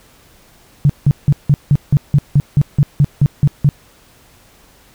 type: tone bursts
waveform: sine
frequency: 143.6 Hz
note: D3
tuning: 39 cents flat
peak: -6 dBFS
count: 14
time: 0.85-3.69 s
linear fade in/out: 0 ms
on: 45 ms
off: 170 ms
effects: pink hiss -48 dBFS RMS until 4.94 s